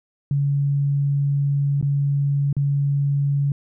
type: tone with dropouts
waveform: sine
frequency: 141.3 Hz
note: C#3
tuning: 34 cents sharp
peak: -17 dBFS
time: 0.31-3.52 s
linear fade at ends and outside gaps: 2 ms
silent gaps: 1.813-1.826 / 2.528-2.566 s
effects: none